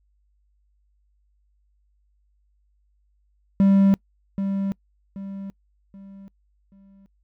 triangle tone with echo, 196 Hz, G3, in tune, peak -11 dBFS, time 3.6-3.94 s, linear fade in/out 0 ms, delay 780 ms, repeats 4, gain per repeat -9 dB, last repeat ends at 7.06 s, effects noise-tail reverb RT60 0.1 s tail -26 dB re dry + added 50 Hz sine -62 dBFS peak until 7.23 s

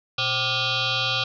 sine tone with frequency modulation, 120.2 Hz, B2, 46 cents flat, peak -21 dBFS, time 0.18-1.24 s, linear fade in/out 5 ms, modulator 650 Hz, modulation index 6.4, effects none

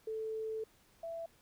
sine tone pair in turn, 439.9 / 664.8 Hz, A4 / E5, 0 / +15 cents, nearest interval perfect fifth, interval 715 cents, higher second, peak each -36 / -39 dBFS, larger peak first, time 0.07-0.64 / 1.03-1.26 s, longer first, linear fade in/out 5 ms, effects pink hiss -67 dBFS RMS until 1.41 s

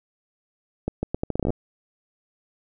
accelerating click train, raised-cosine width 2 ms, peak -11 dBFS, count 13, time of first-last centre 0.88-1.504 s, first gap 150 ms, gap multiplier 0.77, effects none

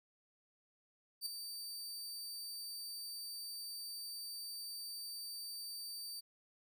sawtooth tone with ADSR envelope, 4627 Hz, D8, 27 cents flat, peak -33 dBFS, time 1.21-6.21 s, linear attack 50 ms, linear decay 8 ms, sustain -8 dB, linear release 18 ms, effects none

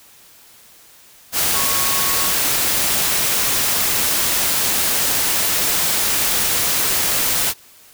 sine tone in noise, 1103 Hz, C#6, 9 cents flat, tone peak -27 dBFS, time 1.52-2.32 s, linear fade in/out 50 ms, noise white, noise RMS -18 dBFS, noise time 1.32-7.54 s, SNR -12 dB, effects white hiss -47 dBFS RMS until 7.93 s

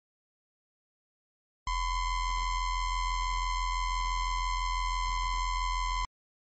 square ring-modulated tone, 526 Hz, C5, 9 cents sharp, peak -26 dBFS, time 1.67-6.05 s, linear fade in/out 2 ms, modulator 483 Hz, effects MP3 32 kbps

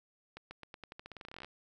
accelerating click train, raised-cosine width 0.3 ms, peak -30 dBFS, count 21, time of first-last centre 0.37-1.446 s, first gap 140 ms, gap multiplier 0.88, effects none

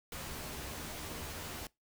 pink noise with comb filter, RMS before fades -43 dBFS, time 0.12-1.67 s, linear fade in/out 2 ms, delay 13 ms, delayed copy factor +0.6, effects noise-tail reverb RT60 0.2 s tail -23 dB re dry

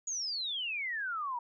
sine exponential sweep, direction down, 6850 to 932.3 Hz, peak -33 dBFS, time 0.07-1.39 s, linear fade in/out 5 ms, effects none

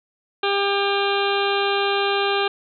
harmonic tone, 399.3 Hz, G4, 32 cents sharp, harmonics 1 / 2 / 3 / 4 / 6 / 7 / 8 / 9 / 10, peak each -22 / -25 / -27 / -28 / -30 / -30 / -31 / -32 / -32 dBFS, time 0.43-2.48 s, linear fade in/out 5 ms, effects none

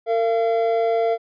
triangle tone pair together, 455.4 / 682 Hz, A#4 / F5, -40 / -41 cents, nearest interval perfect fifth, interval 699 cents, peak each -18 dBFS, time 0.06-1.18 s, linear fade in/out 50 ms, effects resampled to 11025 Hz

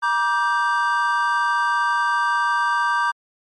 triangle chord, G minor, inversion first, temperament equal with one note detuned, 952.5 / 1174.7 / 1568 Hz, Bb5 / D6 / G6, +37 / 0 / 0 cents, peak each -20 dBFS, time 0.02-3.12 s, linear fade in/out 20 ms, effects MP3 48 kbps

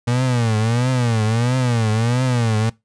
35% pulse tone with vibrato, 118.1 Hz, A#2, 23 cents sharp, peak -14 dBFS, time 0.07-2.7 s, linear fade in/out 10 ms, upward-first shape triangle, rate 1.5 Hz, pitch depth 180 cents each way, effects noise-tail reverb RT60 0.2 s tail -22 dB re dry + resampled to 22050 Hz

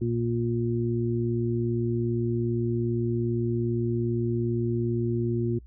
harmonic tone, 117.5 Hz, A#2, 14 cents sharp, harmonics 1 / 2 / 3, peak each -27 / -30 / -28 dBFS, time 0.01-5.59 s, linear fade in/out 10 ms, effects noise-tail reverb RT60 0.1 s tail -23 dB re dry + added 60 Hz sine -45 dBFS peak until 5.66 s

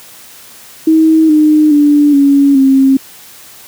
sine tone with pitch steps, 318.6 / 305.3 / 292.5 / 280.3 / 268.5 Hz, D#4 / D#4 / D4 / C#4 / C4, +41 / -33 / -7 / +19 / +45 cents, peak -4 dBFS, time 0.87-2.97 s, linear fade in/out 5 ms, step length 420 ms, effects white hiss -36 dBFS RMS until 3.67 s + high-pass 80 Hz 12 dB/octave

